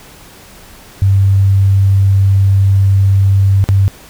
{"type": "tone with dropouts", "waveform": "sine", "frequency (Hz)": 97.7, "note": "G2", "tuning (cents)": -5, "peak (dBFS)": -6, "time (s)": [1.02, 3.88], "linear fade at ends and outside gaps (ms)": 0, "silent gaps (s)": [3.641, 3.689], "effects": ["pink hiss -38 dBFS RMS until 4.09 s"]}